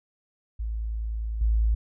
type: tone with level steps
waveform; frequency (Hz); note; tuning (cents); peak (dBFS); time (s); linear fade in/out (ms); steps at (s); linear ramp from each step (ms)
sine; 55; A1; 0; -27 / -19; 0.59-1.75; 10; 1.41; 5
effects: none